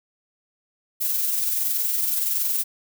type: noise with amplitude modulation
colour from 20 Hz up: violet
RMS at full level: -22 dBFS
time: 1-2.64 s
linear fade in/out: 20 ms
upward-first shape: sine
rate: 21.4 Hz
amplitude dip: 35%
effects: none